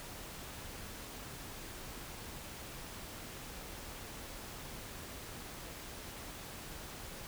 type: silence
effects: pink hiss -47 dBFS RMS until 7.27 s